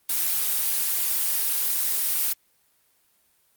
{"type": "noise", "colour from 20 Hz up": "blue", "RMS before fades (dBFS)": -24, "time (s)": [0.09, 2.33], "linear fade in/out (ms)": 5, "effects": ["white hiss -65 dBFS RMS until 3.56 s", "Opus 32 kbps"]}